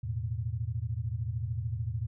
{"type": "chord", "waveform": "sine", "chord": "E suspended fourth", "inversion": "none", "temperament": "equal", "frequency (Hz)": [82.41, 110, 123.47], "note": ["E2", "A2", "B2"], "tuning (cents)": [0, 0, 0], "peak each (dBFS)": [-37, -33, -36], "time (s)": [0.03, 2.07], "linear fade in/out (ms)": 10, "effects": []}